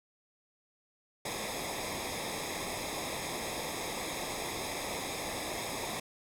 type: noise with comb filter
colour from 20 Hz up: pink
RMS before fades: -37 dBFS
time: 1.25-6 s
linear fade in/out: 5 ms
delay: 0.68 ms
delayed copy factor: -0.8
effects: low-pass 12000 Hz 12 dB/octave